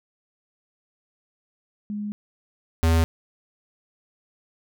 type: tone pair in turn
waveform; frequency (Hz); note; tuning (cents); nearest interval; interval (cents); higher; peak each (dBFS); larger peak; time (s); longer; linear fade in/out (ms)
sine / square; 207.7 / 82.02; G#3 / E2; 0 / -8; octave + major third; 1608; first; -27 / -17; second; 1.9-2.12 / 2.83-3.04; first; 0
effects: none

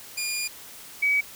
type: tone pair in turn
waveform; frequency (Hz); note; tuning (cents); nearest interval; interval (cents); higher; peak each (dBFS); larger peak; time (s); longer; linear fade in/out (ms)
15% pulse / sine; 2422 / 2274; D#7 / C#7; -47 / +44; minor second; 109; first; -20 / -19; second; 0.17-0.48 / 1.02-1.21; first; 10
effects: white hiss -44 dBFS RMS until 1.35 s

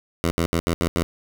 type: tone bursts at uneven times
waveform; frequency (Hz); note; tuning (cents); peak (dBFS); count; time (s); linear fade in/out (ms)
10% pulse; 84; E2; +33; -11; 6; 0.24-0.31 / 0.38-0.46 / 0.53-0.6 / 0.67-0.74 / 0.81-0.88 / 0.96-1.03; 0
effects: none

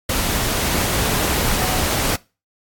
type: tone in noise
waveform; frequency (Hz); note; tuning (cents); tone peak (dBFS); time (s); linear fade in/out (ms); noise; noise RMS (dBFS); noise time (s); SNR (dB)
sine; 740; F#5; 0; -28; 1.59-1.81; 5; pink; -20; 0.09-2.16; -11
effects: noise-tail reverb RT60 0.3 s tail -22 dB re dry + AAC 64 kbps

